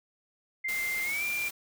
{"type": "tone with pitch glide", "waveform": "sine", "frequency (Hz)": [2093, 2377], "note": ["C7", "D7"], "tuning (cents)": [0, 20], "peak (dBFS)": -29, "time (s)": [0.64, 1.49], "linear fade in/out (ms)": 10, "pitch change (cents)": 220, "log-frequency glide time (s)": [1.03, 1.24]}
{"type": "noise", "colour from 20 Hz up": "white", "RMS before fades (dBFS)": -39, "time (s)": [0.68, 1.51], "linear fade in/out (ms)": 10}
{"effects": []}